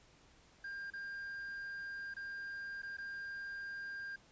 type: tone with dropouts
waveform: triangle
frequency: 1600 Hz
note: G6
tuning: 35 cents sharp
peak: -40 dBFS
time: 0.64-4.16 s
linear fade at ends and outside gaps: 5 ms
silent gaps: 0.903-0.935 / 2.14-2.165 / 2.82-2.831 / 2.97-2.983 s
effects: pink hiss -65 dBFS RMS until 4.31 s + resampled to 16000 Hz